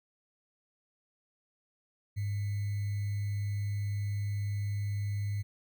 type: tone with sample-and-hold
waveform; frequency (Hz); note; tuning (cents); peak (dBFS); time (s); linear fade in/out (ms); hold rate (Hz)
sine; 101.9; G#2; -32; -30; 2.16-5.43; 20; 2100
effects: none